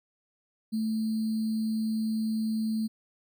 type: tone with sample-and-hold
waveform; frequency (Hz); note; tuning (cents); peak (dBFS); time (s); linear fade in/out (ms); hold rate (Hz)
sine; 220; A3; 0; -26; 0.72-2.88; 20; 4410
effects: none